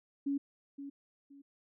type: tone with echo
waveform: sine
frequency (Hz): 280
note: C#4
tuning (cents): +18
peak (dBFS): -30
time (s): 0.26-0.38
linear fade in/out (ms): 10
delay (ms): 520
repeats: 2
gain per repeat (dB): -11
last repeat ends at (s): 1.42
effects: none